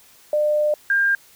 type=tone pair in turn; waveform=sine; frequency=600 / 1601.8 Hz; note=D5 / G6; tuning=+37 / +37 cents; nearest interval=octave + perfect fourth; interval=1700 cents; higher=second; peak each=-16 / -15 dBFS; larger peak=second; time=0.33-0.74 / 0.9-1.15 s; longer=first; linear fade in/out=2 ms; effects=white hiss -51 dBFS RMS until 1.35 s